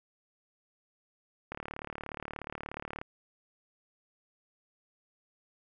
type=click train; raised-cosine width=0.5 ms; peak=-23 dBFS; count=56; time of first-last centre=1.52-3.015 s; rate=36.8 Hz; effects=none